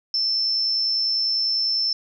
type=tone with amplitude modulation; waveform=sine; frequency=5320 Hz; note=E8; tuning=15 cents sharp; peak=-18 dBFS; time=0.14-1.93 s; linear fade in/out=2 ms; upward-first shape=sine; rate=110 Hz; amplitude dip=30%; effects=none